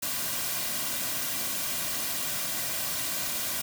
white noise with comb filter, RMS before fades -31 dBFS, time 0.02-3.62 s, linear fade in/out 10 ms, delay 2.3 ms, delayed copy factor -0.55, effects none

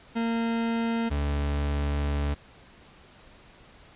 40% pulse tone pair in turn, 230 / 72.11 Hz, A#3 / D2, -23 / -31 cents, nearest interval octave + minor sixth, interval 2008 cents, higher first, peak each -24 dBFS, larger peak neither, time 0.15-1.1 / 1.1-2.35 s, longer second, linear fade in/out 20 ms, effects pink hiss -53 dBFS RMS until 3.95 s + resampled to 8000 Hz

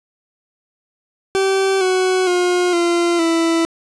40% pulse tone with pitch steps, 386.3 / 371.6 / 357.5 / 344 / 330.9 Hz, G4 / F#4 / F4 / F4 / E4, -25 / +7 / +41 / -26 / +7 cents, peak -13 dBFS, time 1.35-3.65 s, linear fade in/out 0 ms, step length 460 ms, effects resampled to 22050 Hz + 9-bit

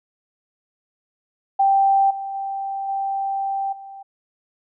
sine tone with level steps, 784 Hz, G5, in tune, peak -13 / -26 / -24 / -21 / -35 dBFS, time 1.59-4.03 s, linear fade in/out 10 ms, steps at 2.1 / 2.34 / 2.88 / 3.72 s, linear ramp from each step 10 ms, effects none

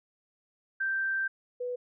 sine tone pair in turn, 1567 / 493.6 Hz, G6 / B4, -1 / -1 cents, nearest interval octave + minor sixth, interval 2000 cents, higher first, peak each -27 / -31 dBFS, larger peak first, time 0.8-1.28 / 1.6-1.76 s, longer first, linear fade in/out 10 ms, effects none

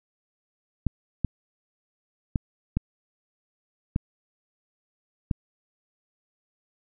clicks, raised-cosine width 5 ms, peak -11 dBFS, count 6, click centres 0.867 / 1.247 / 2.358 / 2.77 / 3.961 / 5.312 s, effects none

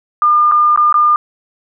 sine tone with dropouts, 1206 Hz, D6, 46 cents sharp, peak -7 dBFS, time 0.22-1.16 s, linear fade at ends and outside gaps 1 ms, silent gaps 0.514-0.52 / 0.761-0.775 / 0.926-0.942 s, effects none

